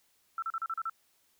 sine tone bursts, 1333 Hz, E6, 19 cents sharp, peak -31 dBFS, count 7, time 0.38-0.897 s, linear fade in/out 2 ms, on 43 ms, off 36 ms, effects white hiss -70 dBFS RMS until 1.39 s

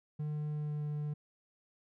triangle tone with pitch glide, 150.4 to 148.76 Hz, D3 to D3, +42 to +23 cents, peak -32 dBFS, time 0.19-1.14 s, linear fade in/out 10 ms, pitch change -19 cents, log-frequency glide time 0.48-0.85 s, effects none

